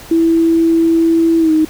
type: tone with pitch glide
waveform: sine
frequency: 329.6 to 312.9 Hz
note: E4 to D#4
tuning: 0 to +10 cents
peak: -8 dBFS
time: 0.11-1.65 s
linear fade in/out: 5 ms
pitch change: -90 cents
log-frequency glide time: 1.39-1.52 s
effects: pink hiss -35 dBFS RMS until 1.69 s